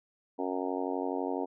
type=harmonic tone; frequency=92 Hz; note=F#2; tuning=9 cents flat; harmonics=3 / 4 / 5 / 6 / 7 / 8 / 9 / 10; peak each=-35 / -37 / -37 / -43 / -40 / -40 / -42 / -42 dBFS; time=0.38-1.46 s; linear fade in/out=20 ms; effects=none